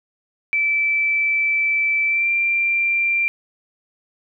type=tone with pitch glide; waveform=sine; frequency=2321 to 2368 Hz; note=D7 to D7; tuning=-21 to +14 cents; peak=-16 dBFS; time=0.53-3.28 s; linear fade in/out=0 ms; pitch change=+35 cents; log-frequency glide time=2.06-2.3 s; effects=none